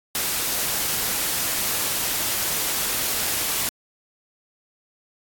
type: noise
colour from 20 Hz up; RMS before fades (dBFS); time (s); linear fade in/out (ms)
white; -24; 0.15-3.69; 0
effects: AAC 64 kbps